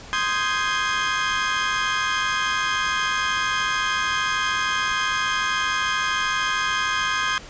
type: chord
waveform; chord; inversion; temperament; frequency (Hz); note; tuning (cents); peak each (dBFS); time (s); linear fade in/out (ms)
30% pulse; Ab major seventh; first; equal; 1046.5 / 1244.5 / 1568 / 1661.2; C6 / Eb6 / G6 / Ab6; 0 / 0 / 0 / 0; -24; 0.13-7.38; 0
effects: pink hiss -41 dBFS RMS until 7.49 s + resampled to 16000 Hz